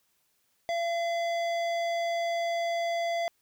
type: tone with hard clipping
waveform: sine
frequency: 680 Hz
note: F5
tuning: 46 cents flat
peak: -29 dBFS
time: 0.69-3.28 s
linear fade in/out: 0 ms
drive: 14 dB
effects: white hiss -72 dBFS RMS until 3.41 s